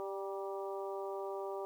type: harmonic tone with a mistuned harmonic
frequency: 196.1 Hz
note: G3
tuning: 1 cent sharp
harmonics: 2 / 3 / 4 / 5 / 6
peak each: -40 / -44 / -46 / -48 / -50 dBFS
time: 0-1.65 s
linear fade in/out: 0 ms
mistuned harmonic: 5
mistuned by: -33 cents
effects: 11-bit